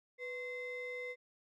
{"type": "ring-modulated tone", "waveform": "triangle", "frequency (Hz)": 784, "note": "G5", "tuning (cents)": 0, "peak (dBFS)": -35, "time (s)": [0.18, 1.16], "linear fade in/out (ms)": 50, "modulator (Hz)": 1280, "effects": []}